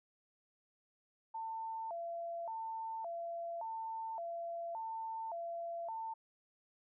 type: tone with vibrato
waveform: sine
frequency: 780 Hz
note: G5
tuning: 9 cents flat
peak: -39 dBFS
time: 1.34-6.14 s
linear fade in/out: 10 ms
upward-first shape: square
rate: 0.88 Hz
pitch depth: 240 cents each way
effects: none